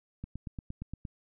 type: click train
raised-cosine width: 5 ms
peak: -26 dBFS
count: 8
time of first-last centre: 0.24-1.052 s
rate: 8.62 Hz
effects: none